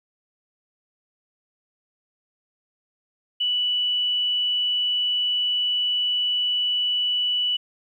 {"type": "tone", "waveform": "sine", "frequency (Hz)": 2960, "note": "F#7", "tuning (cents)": 0, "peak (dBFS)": -20, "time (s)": [3.4, 7.57], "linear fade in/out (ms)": 10, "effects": ["10-bit"]}